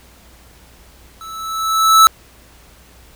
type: tone with level ramp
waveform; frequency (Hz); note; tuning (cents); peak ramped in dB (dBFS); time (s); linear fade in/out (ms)
square; 1310; E6; -11; -32 to -4; 1.21-2.07; 0
effects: added 60 Hz sine -47 dBFS peak until 3.15 s + pink hiss -47 dBFS RMS until 3.15 s